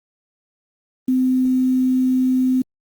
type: tone with quantisation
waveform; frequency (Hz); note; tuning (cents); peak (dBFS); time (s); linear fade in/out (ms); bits
sine; 256.9; C4; -32; -14; 1.08-2.62; 5; 7
effects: Opus 24 kbps